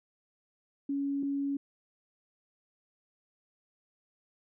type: tone pair in turn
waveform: sine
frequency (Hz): 279.7 / 279.7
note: C#4 / C#4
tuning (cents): +16 / +16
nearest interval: unison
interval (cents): 0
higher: neither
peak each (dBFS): -29 / -29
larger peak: neither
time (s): 0.89-1.23 / 1.23-1.57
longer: neither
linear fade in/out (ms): 5
effects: none